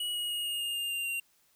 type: tone with pitch steps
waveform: square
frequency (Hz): 2916 / 2894 / 2873 / 2851 / 2830 / 2809 / 2788 / 2767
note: F#7 / F#7 / F7 / F7 / F7 / F7 / F7 / F7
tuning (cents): -26 / -39 / +48 / +35 / +22 / +9 / -4 / -17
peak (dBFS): -32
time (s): 0-1.2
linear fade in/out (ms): 5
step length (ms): 150
effects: white hiss -68 dBFS RMS until 1.55 s